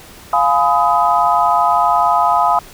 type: chord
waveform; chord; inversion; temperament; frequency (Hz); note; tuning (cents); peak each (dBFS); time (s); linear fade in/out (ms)
sine; F half-diminished seventh; none; just; 698.5 / 838.1 / 1005.8 / 1257.2; F5 / Ab5 / Cb6 / Eb6; 0 / +16 / +31 / +18; -16; 0.33-2.59; 2
effects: pink hiss -39 dBFS RMS until 2.73 s